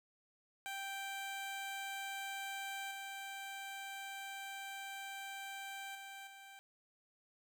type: tone with level steps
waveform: 15% pulse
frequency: 784 Hz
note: G5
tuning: in tune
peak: -35 / -38 / -42 / -47 dBFS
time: 0.66-6.59 s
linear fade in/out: 0 ms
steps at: 2.91 / 5.95 / 6.27 s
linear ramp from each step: 2 ms
effects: none